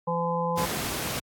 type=harmonic tone; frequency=170 Hz; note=F3; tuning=46 cents flat; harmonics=1 / 3 / 5 / 6; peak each=-30 / -29 / -31 / -30 dBFS; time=0.07-0.66 s; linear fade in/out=10 ms
type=noise; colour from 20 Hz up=pink; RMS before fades=-30 dBFS; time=0.57-1.2 s; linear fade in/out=10 ms
effects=high-pass 80 Hz 12 dB/octave + AAC 64 kbps